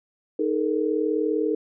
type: chord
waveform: sine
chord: D# suspended fourth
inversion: none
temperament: equal with one note detuned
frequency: 311.1 / 426.2 / 466.2 Hz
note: D#4 / G#4 / A#4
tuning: 0 / +45 / 0 cents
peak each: -25 / -25 / -26 dBFS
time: 0.39-1.55 s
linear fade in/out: 5 ms
effects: none